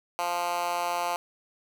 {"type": "tone with high-pass filter", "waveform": "10% pulse", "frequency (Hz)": 174.61, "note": "F3", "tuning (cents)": 0, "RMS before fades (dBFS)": -29, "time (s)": [0.19, 1.16], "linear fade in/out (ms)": 0, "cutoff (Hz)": 770, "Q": 1.9, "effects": []}